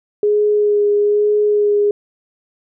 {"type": "tone with vibrato", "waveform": "sine", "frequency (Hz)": 415.3, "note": "G#4", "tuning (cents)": 0, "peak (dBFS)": -11, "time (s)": [0.23, 1.91], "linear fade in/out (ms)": 2, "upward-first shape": "sine", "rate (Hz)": 1.1, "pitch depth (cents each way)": 15, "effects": []}